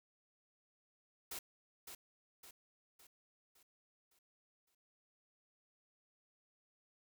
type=noise with echo; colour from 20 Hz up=white; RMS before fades=-45 dBFS; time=1.31-1.39 s; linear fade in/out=5 ms; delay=560 ms; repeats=6; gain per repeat=-6 dB; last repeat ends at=4.75 s; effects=none